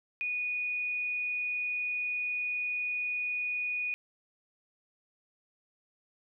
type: tone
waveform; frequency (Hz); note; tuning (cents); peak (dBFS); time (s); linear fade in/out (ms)
sine; 2467; D#7; -15; -30; 0.21-3.94; 0
effects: none